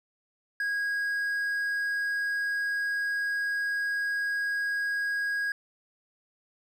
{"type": "tone", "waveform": "triangle", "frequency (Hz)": 1644, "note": "G#6", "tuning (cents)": -18, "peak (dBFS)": -25, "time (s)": [0.6, 5.52], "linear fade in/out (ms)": 2, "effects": []}